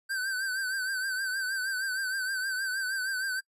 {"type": "tone with vibrato", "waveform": "square", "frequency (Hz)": 1544, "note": "G6", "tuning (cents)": -27, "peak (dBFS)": -30, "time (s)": [0.09, 3.41], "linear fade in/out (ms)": 20, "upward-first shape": "triangle", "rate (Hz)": 6.4, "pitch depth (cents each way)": 74, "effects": ["noise-tail reverb RT60 0.1 s tail -25 dB re dry", "resampled to 32000 Hz"]}